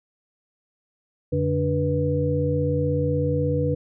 sine tone cluster, 89 / 145.3 / 293.3 / 488.2 Hz, F2 / D3 / D4 / B4, +33 / -18 / -2 / -20 cents, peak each -27 / -24 / -28 / -24 dBFS, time 1.32-3.75 s, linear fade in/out 10 ms, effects none

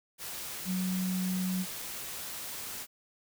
sine tone in noise, 185 Hz, F#3, in tune, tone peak -29 dBFS, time 0.65-1.66 s, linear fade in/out 50 ms, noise white, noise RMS -40 dBFS, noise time 0.18-2.87 s, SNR +8 dB, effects none

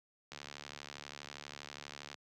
click train, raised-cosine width 0.2 ms, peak -27 dBFS, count 133, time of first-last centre 0.32-2.143 s, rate 72.4 Hz, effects high-pass 100 Hz 12 dB/octave

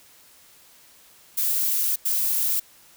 violet noise bursts at uneven times, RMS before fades -23 dBFS, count 2, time 1.37-1.96 / 2.05-2.6 s, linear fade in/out 10 ms, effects white hiss -53 dBFS RMS until 2.96 s

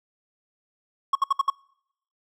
triangle tone bursts, 1100 Hz, C#6, 14 cents flat, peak -15 dBFS, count 5, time 1.13-1.501 s, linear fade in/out 5 ms, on 23 ms, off 64 ms, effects noise-tail reverb RT60 0.7 s tail -24 dB re dry

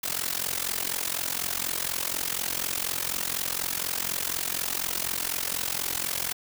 white noise with amplitude modulation, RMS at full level -26 dBFS, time 0.03-6.33 s, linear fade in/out 10 ms, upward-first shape sine, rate 44.1 Hz, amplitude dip 90%, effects none

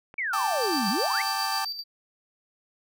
click, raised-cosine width 0.5 ms, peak -30 dBFS, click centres 0.141 s
sine exponential two-way sweep, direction down then up, 2345 to 185 to 2345 Hz, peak -26 dBFS, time 0.18-1.22 s, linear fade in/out 5 ms, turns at 0.89 s
sawtooth chord, G suspended second, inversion none, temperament just, 784 / 882 / 1176 Hz, G5 / A5 / D6, 0 / +4 / +2 cents, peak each -27 dBFS, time 0.33-1.65 s, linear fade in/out 5 ms
triangle tone with tremolo, 4652 Hz, D8, 17 cents flat, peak -28 dBFS, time 0.59-1.84 s, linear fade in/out 50 ms, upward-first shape square, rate 7.5 Hz, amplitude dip 55%
effects none

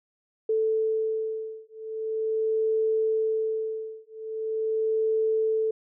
sine beating tone pair, 440 / 440.42 Hz, A4 / A4, 0 / +2 cents, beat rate 0.42 Hz, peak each -27 dBFS, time 0.49-5.71 s, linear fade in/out 5 ms, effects none

